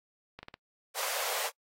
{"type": "clicks", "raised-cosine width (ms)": 0.3, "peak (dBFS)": -27, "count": 4, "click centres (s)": [0.39, 0.43, 0.484, 0.541]}
{"type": "high-pass noise", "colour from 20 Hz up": "pink", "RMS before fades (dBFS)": -34, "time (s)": [0.94, 1.51], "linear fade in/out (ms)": 50, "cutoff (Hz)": 450, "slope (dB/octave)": 96}
{"effects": ["noise-tail reverb RT60 0.1 s tail -24 dB re dry", "AAC 48 kbps"]}